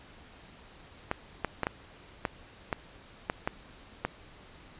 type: clicks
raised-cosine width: 0.5 ms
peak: -13 dBFS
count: 9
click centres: 1.114 / 1.447 / 1.633 / 1.669 / 2.252 / 2.728 / 3.299 / 3.475 / 4.05 s
effects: pink hiss -53 dBFS RMS until 4.79 s + resampled to 8000 Hz